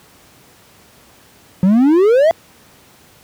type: exponential sweep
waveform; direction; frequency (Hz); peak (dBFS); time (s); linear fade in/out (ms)
triangle; up; 178.4 to 683; -6; 1.63-2.31; 0
effects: pink hiss -47 dBFS RMS until 3.23 s + high-pass 80 Hz 12 dB/octave